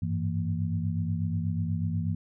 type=tone cluster; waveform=sine; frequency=96.1 / 104.3 / 164.4 / 229.3 Hz; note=G2 / G#2 / E3 / A#3; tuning=-34 / +8 / -4 / -28 cents; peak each=-30 / -35 / -30 / -36 dBFS; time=0.02-2.15 s; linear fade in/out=5 ms; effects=none